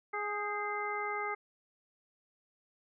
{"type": "harmonic tone with a mistuned harmonic", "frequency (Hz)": 415.3, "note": "G#4", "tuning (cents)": 0, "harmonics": [1, 2, 3, 4, 5], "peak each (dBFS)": [-40, -39, -38, -45, -39], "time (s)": [0.13, 1.35], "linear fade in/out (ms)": 10, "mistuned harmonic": 4, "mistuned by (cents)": -69, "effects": []}